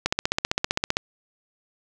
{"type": "click train", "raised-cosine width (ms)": 0.2, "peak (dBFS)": -4, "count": 15, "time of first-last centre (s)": [0.06, 0.969], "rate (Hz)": 15.4, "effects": []}